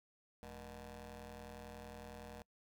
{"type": "ring-modulated tone", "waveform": "15% pulse", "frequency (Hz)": 130.81, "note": "C3", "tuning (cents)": 0, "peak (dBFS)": -40, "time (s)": [0.43, 2.42], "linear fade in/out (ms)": 0, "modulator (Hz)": 347, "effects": ["noise-tail reverb RT60 0.1 s tail -25 dB re dry"]}